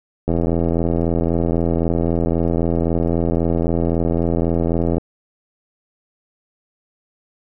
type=click train; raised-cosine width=2 ms; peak=-6 dBFS; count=395; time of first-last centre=0.28-4.982 s; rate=83.8 Hz; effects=none